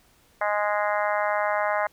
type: harmonic tone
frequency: 207.7 Hz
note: G#3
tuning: in tune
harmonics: 3 / 4 / 5 / 6 / 7 / 8 / 9 / 10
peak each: -26 / -28 / -30 / -32 / -33 / -34 / -35 / -36 dBFS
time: 0.41-1.87 s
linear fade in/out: 5 ms
effects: pink hiss -60 dBFS RMS until 1.92 s